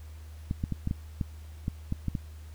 clicks, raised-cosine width 5 ms, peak -17 dBFS, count 10, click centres 0.511 / 0.639 / 0.723 / 0.874 / 0.911 / 1.212 / 1.681 / 1.924 / 2.083 / 2.152 s, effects added 77 Hz sine -42 dBFS peak until 2.54 s + pink hiss -58 dBFS RMS until 2.54 s

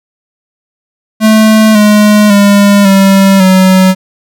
square tone with pitch steps, 217.8 / 209.8 / 202 / 194.6 / 187.43 Hz, A3 / G#3 / G#3 / G3 / F#3, -17 / +18 / -48 / -12 / +23 cents, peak -3 dBFS, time 1.2-3.95 s, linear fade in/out 50 ms, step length 550 ms, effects none

